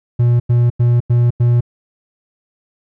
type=tone bursts; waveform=triangle; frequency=120.2 Hz; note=B2; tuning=46 cents flat; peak=-7 dBFS; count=5; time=0.19-1.608 s; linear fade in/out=10 ms; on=210 ms; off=92 ms; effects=none